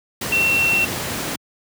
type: tone in noise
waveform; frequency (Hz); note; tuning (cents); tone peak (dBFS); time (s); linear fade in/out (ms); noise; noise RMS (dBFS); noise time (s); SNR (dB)
sine; 2715; F7; -50; -15; 0.32-0.85; 5; pink; -25; 0.21-1.36; +7
effects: high-pass 100 Hz 12 dB/octave